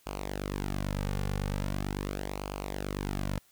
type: tone with flanger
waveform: sawtooth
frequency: 49 Hz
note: G1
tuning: in tune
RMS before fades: -34 dBFS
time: 0.06-3.39 s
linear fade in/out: 10 ms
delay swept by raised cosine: 0.53 to 3.13 ms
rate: 0.41 Hz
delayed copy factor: -0.7
effects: white hiss -64 dBFS RMS until 3.51 s